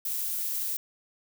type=noise; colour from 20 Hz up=violet; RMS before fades=-31 dBFS; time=0.05-0.77 s; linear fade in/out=5 ms; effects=none